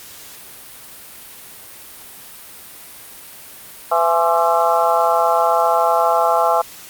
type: harmonic tone with a mistuned harmonic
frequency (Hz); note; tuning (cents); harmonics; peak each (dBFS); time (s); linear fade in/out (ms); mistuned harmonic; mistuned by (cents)
167.8; E3; +31; 3 / 4 / 5 / 6 / 7 / 8; -22 / -17 / -18 / -21 / -23 / -22; 3.91-6.62; 10; 6; +88
effects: white hiss -38 dBFS RMS until 6.89 s + Opus 48 kbps

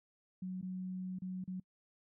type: tone with dropouts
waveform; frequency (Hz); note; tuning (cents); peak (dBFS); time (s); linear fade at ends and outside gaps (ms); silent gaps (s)
sine; 185; F#3; 0; -38; 0.42-1.6; 5; 0.614-0.626 / 1.188-1.219 / 1.441-1.476
effects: noise-tail reverb RT60 0.1 s tail -26 dB re dry

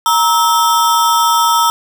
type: ring-modulated tone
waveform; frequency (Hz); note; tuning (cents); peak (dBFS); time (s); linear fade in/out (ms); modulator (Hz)
square; 1118; C#6; +14; -7; 0.06-1.7; 0; 183
effects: none

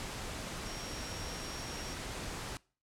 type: tone in noise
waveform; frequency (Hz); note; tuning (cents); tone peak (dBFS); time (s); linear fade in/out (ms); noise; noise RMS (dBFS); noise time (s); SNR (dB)
sine; 5588; F8; 0; -47; 0.66-1.94; 0; pink; -41; 0-2.57; -9
effects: noise-tail reverb RT60 0.4 s tail -23 dB re dry + low-pass 9000 Hz 12 dB/octave

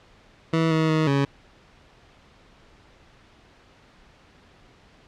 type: tone with pitch steps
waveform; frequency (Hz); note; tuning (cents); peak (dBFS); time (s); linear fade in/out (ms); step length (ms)
20% pulse; 162.7 / 159.2 / 157.3 / 139.3; E3 / D#3 / D#3 / C#3; -22 / +40 / +19 / +9; -14; 0.53-1.25; 5; 180
effects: pink hiss -54 dBFS RMS until 5.07 s + low-pass 4000 Hz 12 dB/octave

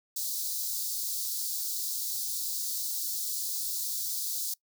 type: high-pass noise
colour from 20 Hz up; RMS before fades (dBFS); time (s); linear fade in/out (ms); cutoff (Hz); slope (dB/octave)
white; -33; 0.16-4.54; 5; 4000; 48
effects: noise-tail reverb RT60 0.1 s tail -22 dB re dry

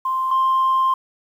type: tone pair in turn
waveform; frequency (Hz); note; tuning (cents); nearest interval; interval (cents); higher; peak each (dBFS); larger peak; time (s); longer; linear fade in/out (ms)
sine; 1046.5 / 1051.7; C6 / C6; 0 / +9; unison; 9; second; -18 / -13; second; 0.05-0.31 / 0.31-0.94; second; 5
effects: tanh soft clip ceiling -12 dBFS + 8-bit

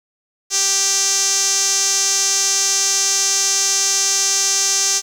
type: tone with band-pass filter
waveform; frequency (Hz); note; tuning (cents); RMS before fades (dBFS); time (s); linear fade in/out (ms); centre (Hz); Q
sawtooth; 392; G4; 0; -17; 0.5-5.02; 50; 6200; 5.1
effects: 7-bit

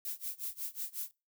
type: noise with tremolo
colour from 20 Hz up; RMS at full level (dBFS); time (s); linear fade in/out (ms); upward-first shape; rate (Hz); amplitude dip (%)
violet; -37; 0.05-1.11; 0; sine; 5.5; 95
effects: noise-tail reverb RT60 0.3 s tail -26 dB re dry

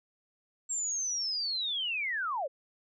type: linear sweep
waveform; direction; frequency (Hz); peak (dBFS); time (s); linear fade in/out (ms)
sine; down; 7540 to 490; -30; 0.69-2.48; 20
effects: none

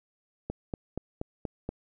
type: click train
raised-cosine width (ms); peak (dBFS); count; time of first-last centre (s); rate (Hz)
2; -19; 6; 0.5-1.69; 4.2
effects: none

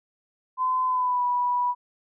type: tone with pitch glide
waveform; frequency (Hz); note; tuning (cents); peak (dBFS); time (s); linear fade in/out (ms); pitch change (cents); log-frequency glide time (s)
sine; 1022 to 980.4; C6 to B5; -41 to -13; -21; 0.57-1.75; 50; -72; 0.85-1.24
effects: none

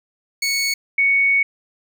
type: tone pair in turn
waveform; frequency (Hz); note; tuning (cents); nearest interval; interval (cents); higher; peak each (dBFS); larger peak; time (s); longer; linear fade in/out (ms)
20% pulse / sine; 2217 / 2225; C#7 / C#7; 0 / +6; unison; 6; second; -13; neither; 0.42-0.74 / 0.98-1.43; second; 5
effects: none

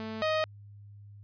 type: tone pair in turn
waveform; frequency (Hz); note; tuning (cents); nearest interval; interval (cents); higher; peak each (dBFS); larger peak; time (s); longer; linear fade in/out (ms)
sawtooth; 220 / 625.7; A3 / D#5; 0 / +10; octave + tritone; 1810; second; -32 / -22; second; 0-0.22 / 0.22-0.44; neither; 0
effects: added 102 Hz sine -47 dBFS peak until 1.23 s + resampled to 11025 Hz

